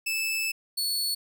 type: tone pair in turn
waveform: sawtooth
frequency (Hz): 2626 / 4416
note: E7 / C#8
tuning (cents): -7 / -7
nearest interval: major sixth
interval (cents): 900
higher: second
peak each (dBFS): -23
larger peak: neither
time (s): 0.06-0.52 / 0.77-1.15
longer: first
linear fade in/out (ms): 10
effects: none